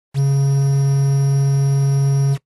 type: tone with quantisation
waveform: triangle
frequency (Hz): 138.3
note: C#3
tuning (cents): -4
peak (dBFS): -10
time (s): 0.14-2.38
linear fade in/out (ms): 50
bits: 6
effects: noise-tail reverb RT60 0.1 s tail -20 dB re dry + AAC 32 kbps